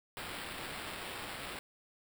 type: noise with sample-and-hold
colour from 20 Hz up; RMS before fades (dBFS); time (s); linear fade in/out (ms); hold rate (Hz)
blue; -43; 0.17-1.59; 0; 6300
effects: none